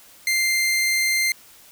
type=tone; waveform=sawtooth; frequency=2093 Hz; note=C7; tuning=in tune; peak=-15 dBFS; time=0.27-1.32 s; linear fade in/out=2 ms; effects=white hiss -49 dBFS RMS until 1.71 s